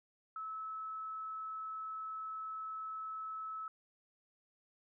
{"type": "tone with frequency modulation", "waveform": "sine", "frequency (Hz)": 1300, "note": "E6", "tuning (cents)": -24, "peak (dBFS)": -40, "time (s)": [0.36, 3.68], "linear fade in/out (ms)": 2, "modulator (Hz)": 28.5, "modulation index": 0.22, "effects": []}